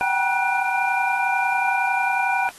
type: tone cluster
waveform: sine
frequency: 759 / 790 / 956 / 1479 / 2388 Hz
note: F#5 / G5 / A#5 / F#6 / D7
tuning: +44 / +13 / +43 / -1 / +28 cents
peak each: -25 dBFS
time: 0.01-2.49 s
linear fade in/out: 0 ms
effects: white hiss -45 dBFS RMS until 2.58 s + AAC 32 kbps